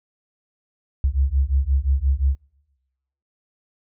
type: beating tone pair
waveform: sine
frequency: 65.41 / 71.11 Hz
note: C2 / C#2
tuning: 0 / +45 cents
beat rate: 5.7 Hz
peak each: -20 / -20 dBFS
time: 1.04-2.35 s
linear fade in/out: 0 ms
effects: noise-tail reverb RT60 1.0 s tail -24 dB re dry